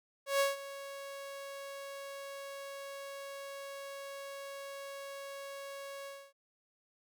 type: tone with ADSR envelope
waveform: sawtooth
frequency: 554.4 Hz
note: C#5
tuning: in tune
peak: -22 dBFS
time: 0.26-6.33 s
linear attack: 140 ms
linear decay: 160 ms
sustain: -17 dB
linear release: 270 ms
effects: none